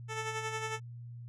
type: tone with tremolo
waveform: 10% pulse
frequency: 440 Hz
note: A4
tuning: in tune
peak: -25 dBFS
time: 0.08-0.8 s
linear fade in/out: 50 ms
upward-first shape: sine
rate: 11 Hz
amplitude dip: 50%
effects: added 119 Hz sine -43 dBFS peak until 1.28 s + resampled to 22050 Hz